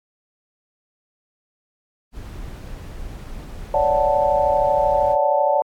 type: noise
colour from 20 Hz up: brown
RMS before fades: -33 dBFS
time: 2.12-5.17 s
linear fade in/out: 50 ms
type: chord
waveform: sine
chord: D major seventh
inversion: third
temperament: equal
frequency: 554.4 / 587.3 / 740 / 880 Hz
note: C#5 / D5 / F#5 / A5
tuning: 0 / 0 / 0 / 0 cents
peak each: -22 / -19 / -22 / -20 dBFS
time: 3.74-5.62 s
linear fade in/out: 2 ms
effects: AAC 64 kbps